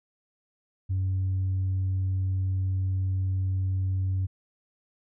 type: tone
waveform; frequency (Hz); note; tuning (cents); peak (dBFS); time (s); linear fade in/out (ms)
sine; 94.4; F#2; +35; -22; 0.89-4.27; 20
effects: tanh soft clip ceiling -22 dBFS